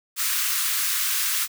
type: high-pass noise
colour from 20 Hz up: white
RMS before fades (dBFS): -24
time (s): 0.16-1.48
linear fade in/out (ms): 50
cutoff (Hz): 1100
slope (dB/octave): 48
effects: none